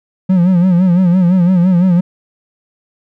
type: tone with vibrato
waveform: triangle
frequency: 180 Hz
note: F#3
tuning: 47 cents flat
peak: -5 dBFS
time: 0.29-2.01 s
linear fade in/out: 10 ms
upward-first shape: sine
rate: 5.9 Hz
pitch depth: 92 cents each way
effects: none